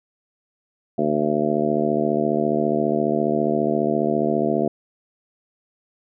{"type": "harmonic tone", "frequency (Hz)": 74.7, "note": "D2", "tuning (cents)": 30, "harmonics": [2, 3, 4, 5, 6, 7, 8, 9], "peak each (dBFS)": [-31, -24, -26, -24, -28, -29, -32, -24], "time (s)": [0.98, 4.68], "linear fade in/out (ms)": 5, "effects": []}